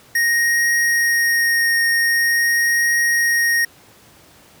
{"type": "tone with vibrato", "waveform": "square", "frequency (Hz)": 1864.7, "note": "A#6", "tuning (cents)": 0, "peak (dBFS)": -15, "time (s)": [0.15, 3.65], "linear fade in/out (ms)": 5, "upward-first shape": "triangle", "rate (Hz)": 0.44, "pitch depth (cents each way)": 11, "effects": ["pink hiss -48 dBFS RMS until 4.6 s", "high-pass 80 Hz 12 dB/octave"]}